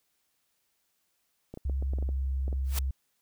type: clicks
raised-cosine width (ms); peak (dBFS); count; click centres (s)
2; -27; 10; 1.54 / 1.574 / 1.697 / 1.825 / 1.935 / 1.986 / 2.026 / 2.09 / 2.48 / 2.528
type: tone with pitch glide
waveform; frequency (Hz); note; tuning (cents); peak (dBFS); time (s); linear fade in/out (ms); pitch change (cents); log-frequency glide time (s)
sine; 67.2 to 66.54; C2 to C2; +47 to +30; -27; 1.65-2.91; 5; -17; 1.92-2.29
type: noise with exponential growth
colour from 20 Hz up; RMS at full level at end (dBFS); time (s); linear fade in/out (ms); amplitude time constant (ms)
white; -30; 2.64-2.79; 5; 32
effects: white hiss -75 dBFS RMS until 3.21 s